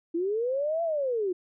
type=linear two-way sweep; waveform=sine; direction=up then down; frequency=323.6 to 683 to 347.3 Hz; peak=-25 dBFS; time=0.14-1.33 s; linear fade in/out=10 ms; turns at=0.83 s; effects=none